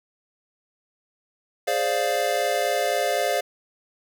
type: chord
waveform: square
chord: D half-diminished seventh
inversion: second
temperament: equal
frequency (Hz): 415.3 / 523.3 / 587.3 / 698.5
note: Ab4 / C5 / D5 / F5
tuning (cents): 0 / 0 / 0 / 0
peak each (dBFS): -31 / -28 / -27 / -26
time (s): 1.67-3.41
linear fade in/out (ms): 10
effects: none